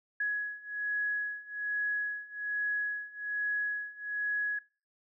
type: beating tone pair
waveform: sine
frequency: 1676 / 1677.2 Hz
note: G#6 / G#6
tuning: +15 / +17 cents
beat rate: 1.2 Hz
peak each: -35 / -33 dBFS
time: 0.2-4.59 s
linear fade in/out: 5 ms
effects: noise-tail reverb RT60 0.4 s tail -23 dB re dry